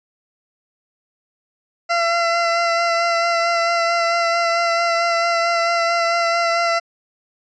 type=tone with vibrato; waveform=20% pulse; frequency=679 Hz; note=F5; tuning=49 cents flat; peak=-11 dBFS; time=1.89-6.8 s; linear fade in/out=20 ms; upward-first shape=sine; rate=4.5 Hz; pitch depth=17 cents each way; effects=resampled to 16000 Hz